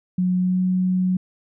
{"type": "tone with pitch glide", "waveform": "sine", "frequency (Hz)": [182.1, 184.11], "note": ["F#3", "F#3"], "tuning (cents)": [-27, -8], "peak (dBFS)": -17, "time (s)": [0.18, 1.17], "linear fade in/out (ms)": 5, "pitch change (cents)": 19, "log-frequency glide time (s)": [0.38, 0.6], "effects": []}